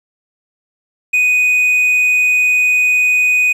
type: tone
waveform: triangle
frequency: 2489 Hz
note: D#7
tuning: in tune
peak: -8 dBFS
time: 1.13-3.53 s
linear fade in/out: 10 ms
effects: resampled to 32000 Hz + 8-bit